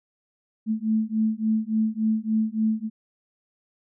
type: beating tone pair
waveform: sine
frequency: 217.4 / 220.9 Hz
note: A3 / A3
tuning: -21 / +7 cents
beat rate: 3.5 Hz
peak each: -24 dBFS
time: 0.66-2.9 s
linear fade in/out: 50 ms
effects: none